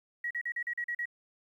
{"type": "tone bursts", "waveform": "sine", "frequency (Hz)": 1912, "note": "A#6", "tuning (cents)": 43, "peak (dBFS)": -31, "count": 8, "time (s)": [0.24, 1.056], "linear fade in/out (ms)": 5, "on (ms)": 67, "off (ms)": 40, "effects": ["11-bit"]}